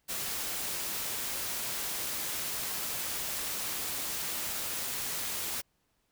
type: noise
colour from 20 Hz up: white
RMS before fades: -35 dBFS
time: 0.08-5.62 s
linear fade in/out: 20 ms
effects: pink hiss -75 dBFS RMS until 6.11 s